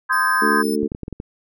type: chord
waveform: sine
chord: Ab major seventh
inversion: first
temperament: equal with one note detuned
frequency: 1034.5 / 1244.5 / 1568 / 1661.2 Hz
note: C6 / Eb6 / G6 / Ab6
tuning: -20 / 0 / 0 / 0 cents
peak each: -20 / -23 / -20 / -22 dBFS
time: 0.09-0.63 s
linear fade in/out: 20 ms
type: tone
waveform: 5% pulse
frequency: 5274 Hz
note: E8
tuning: in tune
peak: -25 dBFS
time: 0.12-0.76 s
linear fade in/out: 10 ms
type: harmonic tone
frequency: 73.42 Hz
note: D2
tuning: in tune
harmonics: 3 / 4 / 5 / 6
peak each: -23 / -23 / -25 / -23 dBFS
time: 0.41-0.88 s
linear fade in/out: 20 ms
type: clicks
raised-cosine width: 3 ms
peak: -16 dBFS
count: 7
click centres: 0.831 / 0.919 / 0.949 / 1.033 / 1.081 / 1.127 / 1.201 s
effects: none